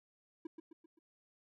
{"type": "tone with echo", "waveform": "triangle", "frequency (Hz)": 325.5, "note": "E4", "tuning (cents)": -22, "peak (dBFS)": -38, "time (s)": [0.45, 0.47], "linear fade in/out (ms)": 5, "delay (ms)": 130, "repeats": 4, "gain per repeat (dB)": -6, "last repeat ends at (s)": 0.99, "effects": []}